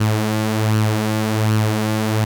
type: tone with flanger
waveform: sawtooth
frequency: 108.3 Hz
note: A2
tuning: 27 cents flat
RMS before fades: -18 dBFS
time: 0-2.25 s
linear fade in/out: 10 ms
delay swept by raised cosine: 0.68 to 5.78 ms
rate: 1.3 Hz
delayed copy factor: +0.5
effects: none